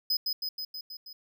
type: tone with echo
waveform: square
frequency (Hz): 5030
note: D#8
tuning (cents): +18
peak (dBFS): -25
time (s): 0.1-0.17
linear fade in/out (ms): 5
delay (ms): 160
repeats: 6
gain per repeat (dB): -3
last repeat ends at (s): 1.13
effects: none